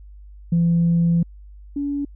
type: tone pair in turn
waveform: sine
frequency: 169.3 / 284.7 Hz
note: E3 / C#4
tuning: +46 / +46 cents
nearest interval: major sixth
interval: 900 cents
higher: second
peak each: -13 / -21 dBFS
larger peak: first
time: 0.52-1.23 / 1.76-2.05 s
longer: first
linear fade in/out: 5 ms
effects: tanh soft clip ceiling -11 dBFS + added 50 Hz sine -39 dBFS peak until 2.15 s